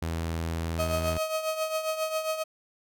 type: tone with vibrato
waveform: sawtooth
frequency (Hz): 82.41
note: E2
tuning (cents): 0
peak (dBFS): -25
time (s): 0.02-1.18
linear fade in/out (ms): 5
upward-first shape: sine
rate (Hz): 19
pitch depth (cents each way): 13
type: tone with tremolo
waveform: 35% pulse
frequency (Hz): 632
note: D#5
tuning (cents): +27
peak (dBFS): -23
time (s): 0.78-2.44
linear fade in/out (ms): 20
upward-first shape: triangle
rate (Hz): 7.4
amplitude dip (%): 70
effects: none